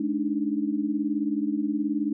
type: tone cluster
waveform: sine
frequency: 212.6 / 288 / 306.8 Hz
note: G#3 / D4 / D#4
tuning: +41 / -34 / -24 cents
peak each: -30 / -27 / -28 dBFS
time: 0-2.13 s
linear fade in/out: 5 ms
effects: none